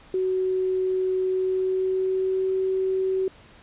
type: tone with pitch glide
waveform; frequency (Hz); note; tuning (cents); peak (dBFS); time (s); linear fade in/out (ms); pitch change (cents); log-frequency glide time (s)
sine; 373.4 to 378.6; F#4 to F#4; +16 to +40; -21; 0.14-3.28; 2; +24; 1.27-2.49
effects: pink hiss -51 dBFS RMS until 3.62 s + resampled to 8000 Hz